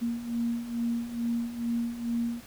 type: beating tone pair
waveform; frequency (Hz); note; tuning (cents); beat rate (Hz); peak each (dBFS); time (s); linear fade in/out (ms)
sine; 233 / 235.3; A#3 / A#3; -1 / +16; 2.3; -34 / -29; 0.01-2.41; 20
effects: pink hiss -50 dBFS RMS until 2.46 s